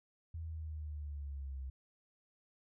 sine linear sweep, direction down, 82.41 to 65.2 Hz, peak -40 dBFS, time 0.34-1.7 s, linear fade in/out 5 ms, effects none

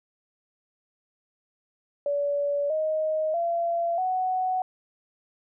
sine tone with pitch steps, 573 / 624.9 / 681.4 / 743.1 Hz, D5 / D#5 / F5 / F#5, -43 / +7 / -43 / +7 cents, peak -23 dBFS, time 2.06-4.62 s, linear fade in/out 2 ms, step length 640 ms, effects none

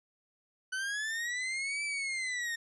40% pulse linear two-way sweep, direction up then down, 1500 to 2330 to 1827 Hz, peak -32 dBFS, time 0.72-2.56 s, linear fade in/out 10 ms, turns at 1.84 s, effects resampled to 24000 Hz + 12-bit

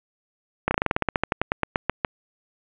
slowing click train, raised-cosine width 0.5 ms, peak -5 dBFS, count 19, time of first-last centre 0.68-2.048 s, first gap 30 ms, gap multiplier 1.1, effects resampled to 8000 Hz + 7-bit

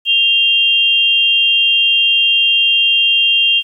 sine tone pair together, 2784 / 3200 Hz, F7 / G7, -6 / +35 cents, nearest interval major second, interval 241 cents, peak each -12 dBFS, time 0.05-3.63 s, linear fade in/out 50 ms, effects 8-bit

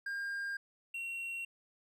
triangle tone pair in turn, 1607 / 2736 Hz, G6 / F7, +43 / -36 cents, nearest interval major sixth, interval 921 cents, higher second, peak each -34 / -36 dBFS, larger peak first, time 0.06-0.57 / 0.94-1.45 s, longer neither, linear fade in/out 5 ms, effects none

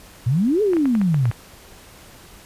sine exponential two-way sweep, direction up then down, 110 to 440 to 110 Hz, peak -15 dBFS, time 0.26-1.31 s, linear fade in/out 10 ms, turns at 0.62 s
clicks, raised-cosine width 0.5 ms, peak -16 dBFS, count 8, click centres 0.734 / 0.768 / 0.856 / 0.952 / 1.015 / 1.144 / 1.255 / 1.314 s
effects pink hiss -45 dBFS RMS until 2.45 s + resampled to 32000 Hz

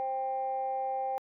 sine tone pair together, 527.3 / 790 Hz, C5 / G5, +13 / +13 cents, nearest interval perfect fifth, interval 700 cents, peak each -35 / -30 dBFS, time 0-1.18 s, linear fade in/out 0 ms, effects tanh soft clip ceiling -24 dBFS

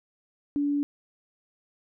sine tone, 287.7 Hz, D4, 36 cents flat, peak -23 dBFS, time 0.56-0.83 s, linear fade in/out 0 ms, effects none

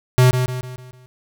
square tone with echo, 126.8 Hz, B2, 46 cents sharp, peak -10 dBFS, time 0.18-0.31 s, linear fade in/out 0 ms, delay 150 ms, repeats 5, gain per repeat -7 dB, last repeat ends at 1.06 s, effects none

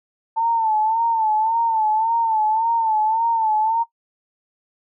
sine tone with vibrato, 891 Hz, A5, 22 cents sharp, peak -16 dBFS, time 0.36-3.84 s, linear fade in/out 20 ms, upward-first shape sine, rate 1.8 Hz, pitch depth 70 cents each way, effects noise-tail reverb RT60 0.1 s tail -17 dB re dry

